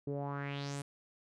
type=tone with low-pass filter sweep; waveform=sawtooth; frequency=141.2 Hz; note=C#3; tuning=32 cents sharp; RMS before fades=-39 dBFS; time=0.07-0.82 s; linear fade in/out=5 ms; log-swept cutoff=370 to 10000 Hz; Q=3.8; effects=none